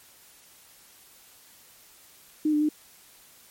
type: tone with pitch steps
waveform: sine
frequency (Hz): 306.1 / 298.5 / 303.4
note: D#4 / D4 / D#4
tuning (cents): -28 / +28 / -44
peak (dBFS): -20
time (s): 2.45-2.69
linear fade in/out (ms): 5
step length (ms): 80
effects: white hiss -54 dBFS RMS until 3.5 s + MP3 64 kbps